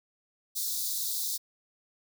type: high-pass noise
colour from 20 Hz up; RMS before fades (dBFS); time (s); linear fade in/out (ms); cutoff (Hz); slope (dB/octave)
white; -32; 0.55-1.38; 20; 3600; 96
effects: none